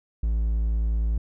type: tone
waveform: triangle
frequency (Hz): 55.3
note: A1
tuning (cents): +9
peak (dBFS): -19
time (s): 0.23-1.18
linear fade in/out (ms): 5
effects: none